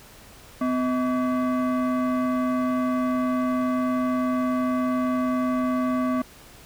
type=tone with frequency modulation; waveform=sine; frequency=253.4 Hz; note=B3; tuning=45 cents sharp; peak=-19 dBFS; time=0.61-6.22 s; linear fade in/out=5 ms; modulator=889 Hz; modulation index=0.77; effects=tanh soft clip ceiling -19 dBFS + pink hiss -48 dBFS RMS until 6.65 s